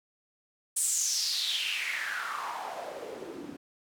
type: noise with band-pass filter sweep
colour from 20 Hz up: white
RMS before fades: -33 dBFS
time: 0.76-3.57 s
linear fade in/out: 10 ms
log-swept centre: 9100 to 250 Hz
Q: 5.1
effects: none